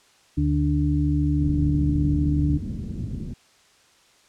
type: harmonic tone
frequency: 73.1 Hz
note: D2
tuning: 7 cents flat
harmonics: 1 / 2 / 4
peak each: -23 / -23 / -23 dBFS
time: 0.37-2.58 s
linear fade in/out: 10 ms
type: low-pass noise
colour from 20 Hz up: white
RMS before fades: -31 dBFS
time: 1.4-3.34 s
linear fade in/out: 10 ms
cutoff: 230 Hz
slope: 24 dB/octave
effects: white hiss -57 dBFS RMS until 4.28 s + low-pass 7000 Hz 12 dB/octave